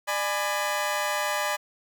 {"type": "chord", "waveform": "20% pulse", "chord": "G# diminished", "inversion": "second", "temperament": "just", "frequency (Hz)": [598, 830.6, 996.7], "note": ["D5", "G#5", "B5"], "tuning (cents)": [31, 0, 16], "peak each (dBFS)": [-24, -25, -26], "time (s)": [0.07, 1.57], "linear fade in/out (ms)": 20, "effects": []}